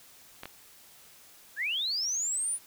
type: clicks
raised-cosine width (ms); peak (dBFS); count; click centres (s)
0.3; -23; 2; 0.434 / 0.456
type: linear sweep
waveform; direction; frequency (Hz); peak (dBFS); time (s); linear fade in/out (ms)
sine; up; 1544 to 9860; -28; 1.56-2.59; 50
effects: white hiss -55 dBFS RMS until 2.66 s